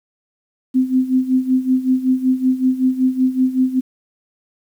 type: tone with tremolo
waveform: sine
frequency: 258 Hz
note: C4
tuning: 24 cents flat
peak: -10 dBFS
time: 0.74-3.81 s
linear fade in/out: 20 ms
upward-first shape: sine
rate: 5.3 Hz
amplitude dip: 80%
effects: 8-bit